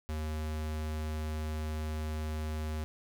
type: tone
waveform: square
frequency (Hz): 77.4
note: D#2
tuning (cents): -9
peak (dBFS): -34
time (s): 0.09-2.84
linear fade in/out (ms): 0
effects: none